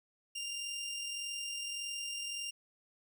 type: tone with amplitude modulation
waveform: 20% pulse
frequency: 2794 Hz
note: F7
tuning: in tune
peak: -32 dBFS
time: 0.35-2.51 s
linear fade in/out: 10 ms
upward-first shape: sine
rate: 41.7 Hz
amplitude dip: 30%
effects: none